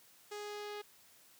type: tone with low-pass filter sweep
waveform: sawtooth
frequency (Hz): 415.3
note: G#4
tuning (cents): 0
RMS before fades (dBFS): -44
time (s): 0.31-0.82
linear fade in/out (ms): 10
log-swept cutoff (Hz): 7500 to 4000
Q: 1.3
effects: white hiss -63 dBFS RMS until 1.39 s + high-pass 80 Hz 12 dB/octave